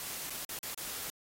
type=noise with dropouts; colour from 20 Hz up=white; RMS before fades=-40 dBFS; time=0-1.1 s; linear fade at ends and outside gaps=1 ms; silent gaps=0.299-0.304 / 0.449-0.492 / 0.589-0.63 / 0.745-0.776 s; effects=AAC 48 kbps